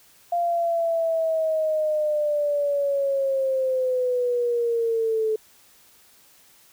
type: linear sweep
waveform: sine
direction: down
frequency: 696 to 433.2 Hz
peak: -20 dBFS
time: 0.32-5.36 s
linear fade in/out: 5 ms
effects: white hiss -55 dBFS RMS until 6.72 s